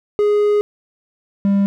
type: tone pair in turn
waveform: triangle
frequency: 415.3 / 198.85 Hz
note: G#4 / G3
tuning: 0 / +25 cents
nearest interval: octave + minor second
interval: 1275 cents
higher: first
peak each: -10 dBFS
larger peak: neither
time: 0.19-0.61 / 1.45-1.66 s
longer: first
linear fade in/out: 0 ms
effects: none